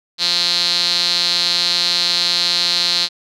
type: tone with band-pass filter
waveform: sawtooth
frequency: 174.61 Hz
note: F3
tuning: in tune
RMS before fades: -17 dBFS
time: 0.18-3.09 s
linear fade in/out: 50 ms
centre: 4200 Hz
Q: 7.8
effects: none